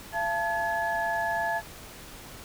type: tone cluster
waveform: sine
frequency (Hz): 681 / 879 / 1697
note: F5 / A5 / G#6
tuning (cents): -44 / -2 / +37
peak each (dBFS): -30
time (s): 0.12-1.62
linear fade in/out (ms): 50
effects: pink hiss -45 dBFS RMS until 2.44 s